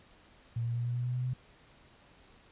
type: tone with pitch steps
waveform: sine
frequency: 116.54 / 117.96 / 119.4 / 120.86 / 122.33 / 123.83 / 125.34 / 126.87 Hz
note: A#2 / A#2 / A#2 / B2 / B2 / B2 / B2 / B2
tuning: 0 / +21 / +42 / -37 / -16 / +5 / +26 / +47 cents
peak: -30 dBFS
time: 0.56-1.336 s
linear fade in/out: 5 ms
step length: 97 ms
effects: pink hiss -60 dBFS RMS until 2.51 s + resampled to 8000 Hz